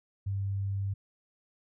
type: tone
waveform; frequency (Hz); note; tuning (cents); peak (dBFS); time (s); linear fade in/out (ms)
sine; 98.5; G2; +9; -29; 0.26-0.94; 10
effects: none